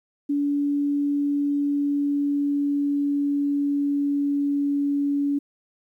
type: tone with pitch glide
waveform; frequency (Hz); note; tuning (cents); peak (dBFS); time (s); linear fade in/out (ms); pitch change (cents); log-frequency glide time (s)
sine; 286.6 to 284.3; D4 to C#4; -42 to +44; -20; 0.29-5.39; 10; -14; 1.19-4.78
effects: 10-bit